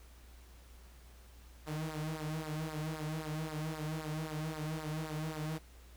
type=tone with flanger; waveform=sawtooth; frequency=155.56 Hz; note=D#3; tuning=in tune; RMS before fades=-39 dBFS; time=1.66-5.59 s; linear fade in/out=20 ms; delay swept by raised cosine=0.31 to 4.31 ms; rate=3.8 Hz; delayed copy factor=-0.8; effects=added 60 Hz sine -54 dBFS peak until 5.96 s + pink hiss -62 dBFS RMS until 5.96 s